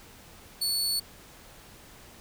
sawtooth tone, 4435 Hz, C#8, in tune, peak -23 dBFS, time 0.61-1 s, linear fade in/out 10 ms, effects pink hiss -51 dBFS RMS until 2.2 s

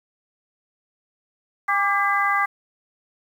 harmonic tone with a mistuned harmonic, 402.6 Hz, G4, 46 cents sharp, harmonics 2 / 3 / 4 / 5, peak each -25 / -21 / -25 / -24 dBFS, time 1.68-2.46 s, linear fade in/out 10 ms, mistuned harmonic 3, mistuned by -44 cents, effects 8-bit

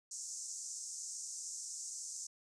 pink band-pass noise, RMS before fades -45 dBFS, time 0.11-2.27 s, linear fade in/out 5 ms, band 5900 to 8200 Hz, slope 48 dB/octave, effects none

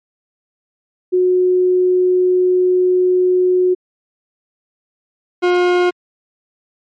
sine / 40% pulse tone pair in turn, 365 / 357.1 Hz, F#4 / F4, -24 / +39 cents, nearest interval unison, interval 37 cents, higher first, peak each -10 dBFS, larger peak neither, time 1.12-3.75 / 5.42-5.91 s, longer first, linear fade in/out 20 ms, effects low-pass 3000 Hz 12 dB/octave + MP3 48 kbps

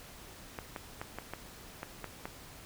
clicks, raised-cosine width 0.5 ms, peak -23 dBFS, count 8, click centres 0.588 / 0.762 / 1.015 / 1.186 / 1.336 / 1.831 / 2.043 / 2.255 s, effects pink hiss -51 dBFS RMS until 2.65 s

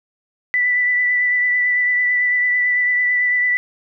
sine tone with vibrato, 1978 Hz, B6, 2 cents sharp, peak -14 dBFS, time 0.54-3.57 s, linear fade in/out 0 ms, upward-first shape triangle, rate 9 Hz, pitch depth 19 cents each way, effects none

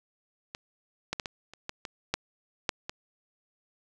clicks, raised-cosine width 0.2 ms, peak -20 / -13 / -14 / -17 / -29 / -17 / -19 / -9 / -8 / -17 dBFS, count 10, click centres 0.549 / 1.13 / 1.198 / 1.258 / 1.536 / 1.694 / 1.852 / 2.14 / 2.692 / 2.895 s, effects none

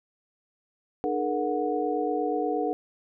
sine tone cluster, 300.9 / 425.9 / 474.3 / 732 Hz, D4 / G#4 / A#4 / F#5, +42 / +44 / +30 / -19 cents, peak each -30 dBFS, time 1.04-2.73 s, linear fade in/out 0 ms, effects none

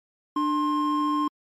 triangle tone pair together, 297.7 / 1060 Hz, D4 / C6, +24 / +22 cents, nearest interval octave + minor seventh, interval 2198 cents, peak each -22 dBFS, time 0.36-1.28 s, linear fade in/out 5 ms, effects tanh soft clip ceiling -12 dBFS + MP3 64 kbps

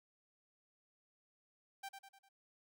sawtooth tone with echo, 784 Hz, G5, in tune, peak -40 dBFS, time 1.83-1.89 s, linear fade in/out 10 ms, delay 100 ms, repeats 4, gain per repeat -6 dB, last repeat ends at 2.29 s, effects none

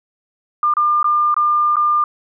sine tone with dropouts, 1200 Hz, D6, 37 cents sharp, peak -12 dBFS, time 0.63-2.04 s, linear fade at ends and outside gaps 2 ms, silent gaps 0.738-0.768 / 1.029-1.043 / 1.343-1.365 / 1.758-1.767 s, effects none

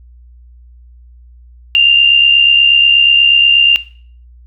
sine tone with amplitude modulation, 2794 Hz, F7, in tune, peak -3 dBFS, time 1.75-3.76 s, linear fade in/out 0 ms, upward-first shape sine, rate 68.3 Hz, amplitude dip 55%, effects noise-tail reverb RT60 0.5 s tail -17 dB re dry + added 60 Hz sine -37 dBFS peak until 4.46 s

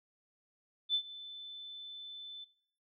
sine tone with ADSR envelope, 3520 Hz, A7, in tune, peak -26 dBFS, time 0.89-2.45 s, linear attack 52 ms, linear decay 79 ms, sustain -17 dB, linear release 16 ms, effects noise-tail reverb RT60 0.6 s tail -21 dB re dry

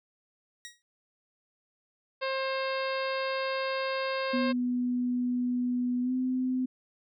15% pulse tone with exponential decay, 1900 Hz, A#6, 33 cents sharp, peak -32 dBFS, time 0.65-0.82 s, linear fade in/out 0 ms, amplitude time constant 35 ms
harmonic tone, 532 Hz, C5, 29 cents sharp, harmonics 1 / 2 / 3 / 4 / 5 / 6 / 7 / 8 / 9, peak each -31 / -35 / -38 / -41 / -40 / -48 / -44 / -46 / -45 dBFS, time 2.21-4.53 s, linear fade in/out 20 ms
sine tone with pitch glide, 246.9 to 255.8 Hz, B3 to C4, 0 to -39 cents, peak -26 dBFS, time 4.33-6.66 s, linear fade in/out 10 ms, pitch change +61 cents, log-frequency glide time 6.02-6.12 s
effects none

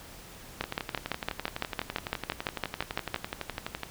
two click trains, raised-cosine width 0.3 ms, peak -12 / -16 dBFS, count 16 / 39, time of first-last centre 0.61-3.144 / 0.64-3.833 s, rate 5.92 / 11.9 Hz, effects pink hiss -48 dBFS RMS until 3.9 s

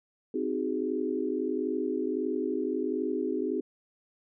sine chord, Ab dominant seventh, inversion first, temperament just, 259.6 / 311.5 / 373.8 / 415.3 Hz, C4 / Eb4 / Gb4 / Ab4, -13 / +2 / +18 / 0 cents, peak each -33 dBFS, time 0.34-3.61 s, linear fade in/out 5 ms, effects none

